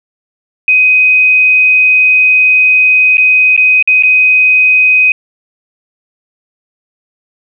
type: tone with dropouts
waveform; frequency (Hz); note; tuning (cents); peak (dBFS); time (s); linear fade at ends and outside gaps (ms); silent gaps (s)
sine; 2511; D#7; +15; -4; 0.68-5.12; 2; 3.171-3.18 / 3.565-3.576 / 3.826-3.875 / 4.025-4.034
effects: none